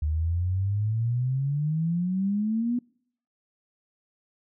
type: exponential sweep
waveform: sine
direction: up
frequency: 74.4 to 246.9 Hz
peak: -23 dBFS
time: 0.02-2.79 s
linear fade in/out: 5 ms
effects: noise-tail reverb RT60 0.6 s tail -24 dB re dry